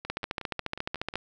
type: two click trains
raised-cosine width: 0.3 ms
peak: -22 / -14 dBFS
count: 7 / 16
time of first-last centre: 0.05-1.139 / 0.1-1.156 s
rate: 5.51 / 14.2 Hz
effects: none